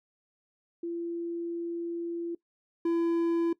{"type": "tone pair in turn", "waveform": ["sine", "triangle"], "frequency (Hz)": [340, 336.3], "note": ["F4", "E4"], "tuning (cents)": [-46, 35], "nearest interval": "unison", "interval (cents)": 19, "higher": "first", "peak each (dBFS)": [-31, -22], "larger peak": "second", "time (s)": [[0.83, 2.35], [2.85, 3.53]], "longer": "first", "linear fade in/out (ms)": 5, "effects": ["noise-tail reverb RT60 0.1 s tail -20 dB re dry"]}